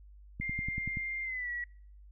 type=click train; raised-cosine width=5 ms; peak=-25 dBFS; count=7; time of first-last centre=0.4-0.971 s; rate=10.5 Hz
type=tone with pitch glide; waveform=sine; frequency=2106 to 1931.2 Hz; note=C7 to B6; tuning=+11 to -39 cents; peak=-34 dBFS; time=0.41-1.64 s; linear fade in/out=2 ms; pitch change=-150 cents; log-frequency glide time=1.23-1.5 s
effects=noise-tail reverb RT60 0.6 s tail -26 dB re dry + added 50 Hz sine -51 dBFS peak until 2.11 s